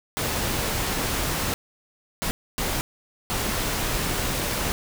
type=noise bursts at uneven times; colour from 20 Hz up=pink; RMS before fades=-26 dBFS; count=4; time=0.17-1.54 / 2.22-2.31 / 2.58-2.81 / 3.3-4.72 s; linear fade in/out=0 ms; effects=none